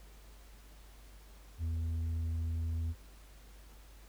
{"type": "tone with tanh clipping", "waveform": "sine", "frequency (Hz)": 82.2, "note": "E2", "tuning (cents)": -4, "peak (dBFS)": -33, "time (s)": [1.58, 2.95], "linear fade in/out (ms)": 50, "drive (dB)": 4, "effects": ["added 50 Hz sine -53 dBFS peak until 4.08 s", "pink hiss -61 dBFS RMS until 4.08 s"]}